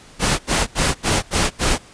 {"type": "noise bursts", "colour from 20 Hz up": "pink", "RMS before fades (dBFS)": -17, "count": 6, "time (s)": [0.19, 1.785], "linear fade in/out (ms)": 50, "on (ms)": 200, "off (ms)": 79, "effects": ["pink hiss -45 dBFS RMS until 1.93 s", "resampled to 22050 Hz"]}